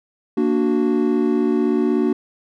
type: chord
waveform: triangle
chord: Bb augmented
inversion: none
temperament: equal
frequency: 233.1 / 293.7 / 370 Hz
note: Bb3 / D4 / F#4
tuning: 0 / 0 / 0 cents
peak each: -18 dBFS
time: 0.37-2.13 s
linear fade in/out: 5 ms
effects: none